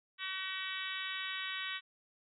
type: harmonic tone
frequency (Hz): 379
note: F#4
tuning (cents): +42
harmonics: 3 / 4 / 5 / 6 / 7 / 8 / 9 / 10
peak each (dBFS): -47 / -45 / -43 / -46 / -47 / -45 / -46 / -46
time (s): 0.18-1.81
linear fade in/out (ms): 50
effects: none